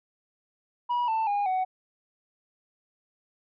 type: tone with pitch steps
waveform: sine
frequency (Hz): 969 / 888.6 / 814.8 / 747.2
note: B5 / A5 / G#5 / F#5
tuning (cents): -33 / +17 / -33 / +17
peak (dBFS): -21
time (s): 0.89-1.65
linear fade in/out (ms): 20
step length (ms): 190
effects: tanh soft clip ceiling -23 dBFS